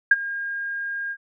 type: tone with ADSR envelope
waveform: sine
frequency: 1617 Hz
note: G#6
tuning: 47 cents flat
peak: -8 dBFS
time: 0.11-1.17 s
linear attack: 5 ms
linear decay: 33 ms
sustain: -18 dB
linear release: 60 ms
effects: none